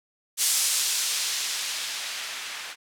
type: noise with low-pass filter sweep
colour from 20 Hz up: violet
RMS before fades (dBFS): -28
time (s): 0.37-2.76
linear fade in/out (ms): 50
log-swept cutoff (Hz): 7700 to 2000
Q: 0.76
effects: none